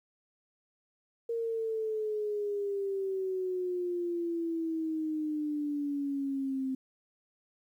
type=exponential sweep; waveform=sine; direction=down; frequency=465.1 to 261.6 Hz; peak=-30 dBFS; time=1.29-6.75 s; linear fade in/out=5 ms; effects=11-bit